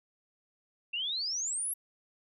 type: exponential sweep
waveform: sine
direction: up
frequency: 2671 to 11540 Hz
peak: -31 dBFS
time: 0.93-1.74 s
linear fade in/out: 10 ms
effects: none